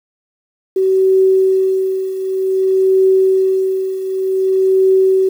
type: tone with tremolo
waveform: sine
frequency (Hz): 380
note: F#4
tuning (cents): +46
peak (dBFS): -7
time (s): 0.76-5.29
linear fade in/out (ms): 5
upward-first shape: triangle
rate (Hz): 0.54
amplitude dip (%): 75
effects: 7-bit